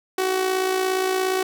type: tone with amplitude modulation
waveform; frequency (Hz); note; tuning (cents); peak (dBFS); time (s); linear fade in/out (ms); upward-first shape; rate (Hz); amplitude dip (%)
sawtooth; 375.5; F#4; +26; -14; 0.18-1.43; 5; sine; 57.2; 50
effects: none